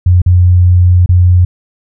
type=tone with dropouts; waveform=sine; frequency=89.5 Hz; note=F2; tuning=43 cents sharp; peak=-3 dBFS; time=0.06-1.45 s; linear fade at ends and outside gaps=5 ms; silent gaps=0.218-0.261 / 1.061-1.09 s; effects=none